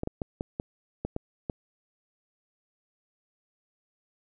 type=clicks; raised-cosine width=2 ms; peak=-17 dBFS; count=8; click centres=0.034 / 0.074 / 0.218 / 0.409 / 0.599 / 1.05 / 1.164 / 1.498 s; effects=none